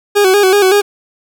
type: tone with vibrato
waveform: 40% pulse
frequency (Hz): 392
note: G4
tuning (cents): 0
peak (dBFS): -6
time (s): 0.15-0.82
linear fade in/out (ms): 20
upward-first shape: square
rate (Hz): 5.3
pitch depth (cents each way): 75
effects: none